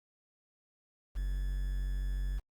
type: tone with quantisation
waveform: triangle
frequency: 46.81 Hz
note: F#1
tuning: 21 cents sharp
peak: -29 dBFS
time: 1.15-2.4 s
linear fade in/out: 20 ms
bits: 9
effects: Opus 48 kbps